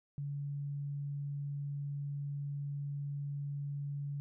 sine tone, 142.6 Hz, C#3, 49 cents sharp, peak -36 dBFS, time 0.18-4.2 s, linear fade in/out 0 ms, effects none

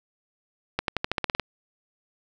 accelerating click train, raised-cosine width 0.3 ms, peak -8 dBFS, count 10, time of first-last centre 0.79-1.397 s, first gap 92 ms, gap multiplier 0.92, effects none

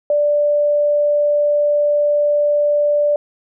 sine tone, 587.3 Hz, D5, in tune, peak -12 dBFS, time 0.1-3.16 s, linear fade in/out 2 ms, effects none

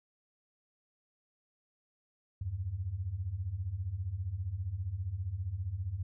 sine beating tone pair, 82.41 / 97.41 Hz, E2 / G2, 0 / -10 cents, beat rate 15 Hz, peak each -39 / -35 dBFS, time 2.41-6.03 s, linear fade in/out 5 ms, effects none

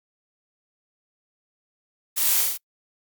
blue noise with echo, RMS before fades -23 dBFS, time 2.16-2.43 s, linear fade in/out 20 ms, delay 37 ms, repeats 4, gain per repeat -2 dB, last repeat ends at 2.578 s, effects noise-tail reverb RT60 0.1 s tail -25 dB re dry + Opus 48 kbps

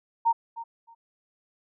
sine tone with echo, 922 Hz, A#5, 19 cents flat, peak -18 dBFS, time 0.25-0.33 s, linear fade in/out 20 ms, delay 310 ms, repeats 2, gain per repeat -15 dB, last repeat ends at 0.95 s, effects none

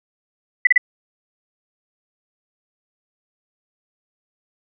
sine tone bursts, 1991 Hz, B6, 14 cents sharp, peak -8 dBFS, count 3, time 0.65-0.779 s, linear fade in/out 5 ms, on 21 ms, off 33 ms, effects none

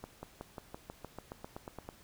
accelerating click train, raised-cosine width 1 ms, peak -28 dBFS, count 14, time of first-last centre 0.04-1.889 s, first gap 190 ms, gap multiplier 0.95, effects pink hiss -60 dBFS RMS until 2.03 s

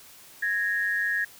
sine tone pair together, 1661.2 / 1855.2 Hz, G#6 / A#6, 0 / -9 cents, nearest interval major second, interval 191 cents, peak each -26 / -27 dBFS, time 0.42-1.25 s, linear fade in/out 10 ms, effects white hiss -50 dBFS RMS until 1.39 s

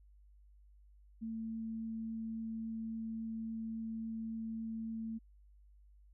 sine tone, 224.1 Hz, A3, 32 cents sharp, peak -38 dBFS, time 1.21-5.19 s, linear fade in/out 20 ms, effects added 50 Hz sine -59 dBFS peak until 6.13 s

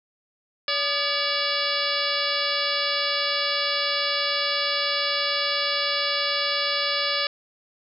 harmonic tone with a mistuned harmonic, 571 Hz, D5, 49 cents flat, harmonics 1 / 2 / 3 / 4 / 5 / 6 / 7 / 8 / 9, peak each -31 / -31 / -31 / -31 / -31 / -31 / -31 / -31 / -31 dBFS, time 0.68-7.27 s, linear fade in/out 2 ms, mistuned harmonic 2, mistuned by +100 cents, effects none

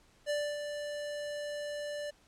square tone with ADSR envelope, 587.3 Hz, D5, in tune, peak -30 dBFS, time 0.26-2.11 s, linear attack 40 ms, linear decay 270 ms, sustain -7 dB, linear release 14 ms, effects pink hiss -65 dBFS RMS until 2.27 s + low-pass 9000 Hz 12 dB/octave

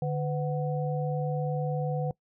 sine tone cluster, 148.6 / 503 / 740 Hz, D3 / B4 / F#5, +21 / +32 / 0 cents, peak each -28 / -33 / -36 dBFS, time 0.02-2.11 s, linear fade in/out 2 ms, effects noise-tail reverb RT60 0.1 s tail -22 dB re dry

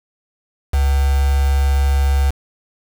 sine tone with quantisation, 69.1 Hz, C#2, 5 cents flat, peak -12 dBFS, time 0.73-2.31 s, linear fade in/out 10 ms, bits 4, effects none

